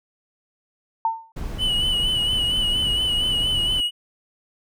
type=tone with exponential decay; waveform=sine; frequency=902 Hz; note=A5; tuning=43 cents sharp; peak=-15 dBFS; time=1.05-1.32 s; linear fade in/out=2 ms; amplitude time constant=57 ms
type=noise; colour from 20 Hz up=brown; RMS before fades=-29 dBFS; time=1.36-3.81 s; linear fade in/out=10 ms
type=tone with vibrato; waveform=triangle; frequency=2959 Hz; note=F#7; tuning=1 cent flat; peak=-18 dBFS; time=1.58-3.91 s; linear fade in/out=50 ms; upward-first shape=sine; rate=4.3 Hz; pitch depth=43 cents each way
effects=none